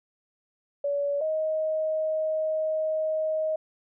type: tone pair in turn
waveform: sine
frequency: 570 / 627.6 Hz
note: C#5 / D#5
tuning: +48 / +15 cents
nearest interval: major second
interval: 167 cents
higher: second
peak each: -24 dBFS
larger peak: neither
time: 0.84-1.21 / 1.21-3.56 s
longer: second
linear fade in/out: 5 ms
effects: none